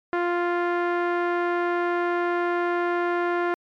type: tone with low-pass filter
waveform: sawtooth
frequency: 349.2 Hz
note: F4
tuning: in tune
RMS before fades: -24 dBFS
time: 0.13-3.54 s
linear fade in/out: 0 ms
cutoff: 1600 Hz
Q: 1.7
effects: MP3 96 kbps